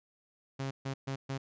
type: tone bursts at uneven times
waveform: sawtooth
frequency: 135.4 Hz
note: C#3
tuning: 40 cents flat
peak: -30 dBFS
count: 4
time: 0.59-0.71 / 0.85-0.94 / 1.07-1.16 / 1.29-1.38 s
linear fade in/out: 10 ms
effects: resampled to 16000 Hz